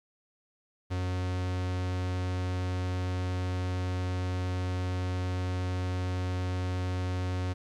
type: tone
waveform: 45% pulse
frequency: 91.3 Hz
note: F#2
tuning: 23 cents flat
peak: -29 dBFS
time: 0.9-7.54 s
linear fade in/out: 20 ms
effects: low-pass 6000 Hz 12 dB/octave + 11-bit